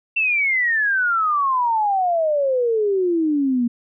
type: exponential sweep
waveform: sine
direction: down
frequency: 2709 to 233.1 Hz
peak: -16 dBFS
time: 0.16-3.68 s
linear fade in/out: 10 ms
effects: none